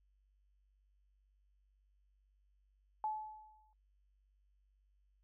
sine tone with exponential decay, 861 Hz, A5, 38 cents flat, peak -33 dBFS, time 3.04-3.73 s, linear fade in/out 1 ms, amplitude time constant 150 ms, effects noise-tail reverb RT60 0.1 s tail -23 dB re dry + added 49 Hz sine -70 dBFS peak until 5.23 s

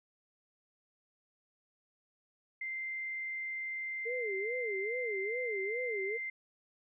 sine tone, 2087 Hz, C7, 5 cents flat, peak -36 dBFS, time 2.61-6.3 s, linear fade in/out 5 ms
sine tone with vibrato, 440 Hz, A4, in tune, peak -35 dBFS, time 4.05-6.18 s, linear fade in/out 20 ms, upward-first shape sine, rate 2.4 Hz, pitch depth 240 cents each way
effects none

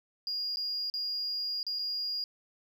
sine tone with dropouts, 4846 Hz, D#8, 47 cents flat, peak -30 dBFS, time 0.27-2.24 s, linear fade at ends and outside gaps 1 ms, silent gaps 0.56-0.57 / 0.9-0.939 / 1.63-1.666 / 1.788-1.792 s, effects tanh soft clip ceiling -27 dBFS

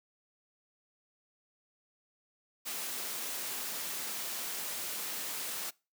white noise, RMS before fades -38 dBFS, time 2.65-5.71 s, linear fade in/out 20 ms, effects noise-tail reverb RT60 0.3 s tail -24 dB re dry + high-pass 200 Hz 12 dB/octave

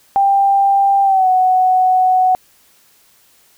sine tone with pitch glide, 791 to 742.3 Hz, G5 to F#5, +15 to +5 cents, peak -9 dBFS, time 0.16-2.35 s, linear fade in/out 0 ms, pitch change -110 cents, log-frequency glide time 1.03-1.28 s, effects white hiss -52 dBFS RMS until 3.57 s

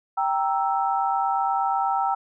sine chord, E diminished, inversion first, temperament equal, 784 / 932.3 / 1318.5 Hz, G5 / Bb5 / E6, 0 / 0 / 0 cents, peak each -23 / -26 / -27 dBFS, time 0.17-2.15 s, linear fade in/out 10 ms, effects none

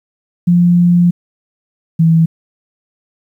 sine tone pair in turn, 174.8 / 163.48 Hz, F3 / E3, +2 / -14 cents, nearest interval minor second, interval 116 cents, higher first, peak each -6 dBFS, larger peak neither, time 0.47-1.11 / 1.99-2.26 s, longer first, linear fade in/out 10 ms, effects 8-bit

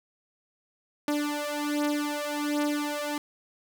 sawtooth beating tone pair, 293.7 / 295 Hz, D4 / D4, 0 / +8 cents, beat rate 1.3 Hz, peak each -26 dBFS, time 1.08-3.18 s, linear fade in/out 2 ms, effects none

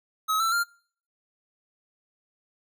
square tone with pitch steps, 1278 / 1335.4 / 1395.3 Hz, D#6 / E6 / F6, +46 / +22 / -2 cents, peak -23 dBFS, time 0.28-0.64 s, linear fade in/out 20 ms, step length 120 ms, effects noise-tail reverb RT60 0.5 s tail -24 dB re dry

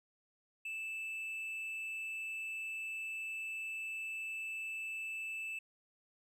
triangle tone with amplitude modulation, 2637 Hz, E7, in tune, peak -36 dBFS, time 0.65-5.59 s, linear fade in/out 5 ms, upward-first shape sine, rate 211 Hz, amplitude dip 30%, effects none

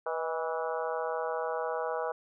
harmonic tone with a mistuned harmonic, 163.2 Hz, E3, 17 cents flat, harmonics 3 / 4 / 5 / 6 / 7 / 8 / 9, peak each -34 / -36 / -38 / -40 / -41 / -42 / -43 dBFS, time 0.06-2.12 s, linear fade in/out 5 ms, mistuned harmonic 4, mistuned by -51 cents, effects none

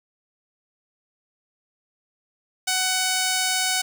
5% pulse tone, 747 Hz, F#5, 16 cents sharp, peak -9 dBFS, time 2.67-3.82 s, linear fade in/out 10 ms, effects none

